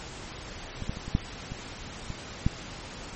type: clicks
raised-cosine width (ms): 5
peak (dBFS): -22 / -18 / -26 / -22 / -10 / -23 / -22 / -10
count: 8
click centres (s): 0.823 / 0.895 / 0.971 / 1.08 / 1.151 / 1.52 / 2.103 / 2.465
effects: pink hiss -41 dBFS RMS until 3.15 s + MP3 32 kbps